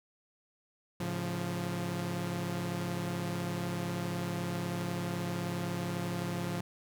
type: chord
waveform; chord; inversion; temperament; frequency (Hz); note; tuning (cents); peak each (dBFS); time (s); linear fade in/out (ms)
sawtooth; A augmented; none; equal with one note detuned; 107.18 / 138.59 / 174.61; A2 / C#3 / E#3; -45 / 0 / 0; -36 / -36 / -31; 1-6.61; 5
effects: none